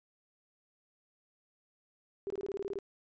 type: tone bursts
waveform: sine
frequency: 396.1 Hz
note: G4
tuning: 18 cents sharp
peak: -34 dBFS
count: 10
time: 2.27-2.788 s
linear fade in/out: 0 ms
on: 32 ms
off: 22 ms
effects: resampled to 16000 Hz